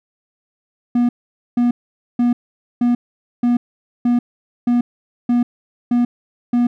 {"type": "tone bursts", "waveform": "triangle", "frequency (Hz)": 241.5, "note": "B3", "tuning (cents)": -39, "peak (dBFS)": -10, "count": 10, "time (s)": [0.95, 6.67], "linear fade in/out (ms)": 5, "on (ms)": 140, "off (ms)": 480, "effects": []}